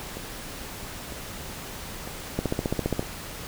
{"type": "two click trains", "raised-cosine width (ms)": 2, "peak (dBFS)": [-23, -11], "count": [4, 10], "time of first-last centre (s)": [[0.17, 3.027], [2.39, 2.994]], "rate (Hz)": [1.05, 14.9], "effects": ["pink hiss -38 dBFS RMS until 3.47 s"]}